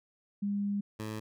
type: tone pair in turn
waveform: sine / 15% pulse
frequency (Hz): 202.3 / 108.47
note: G#3 / A2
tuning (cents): -45 / -24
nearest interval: major seventh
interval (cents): 1079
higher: first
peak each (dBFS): -29 / -30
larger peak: first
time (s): 0.42-0.81 / 0.99-1.2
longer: first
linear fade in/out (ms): 10
effects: none